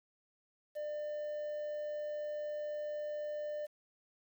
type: tone with quantisation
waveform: triangle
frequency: 598 Hz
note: D5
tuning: 31 cents sharp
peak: -35 dBFS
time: 0.75-3.67 s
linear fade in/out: 20 ms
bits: 10
effects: none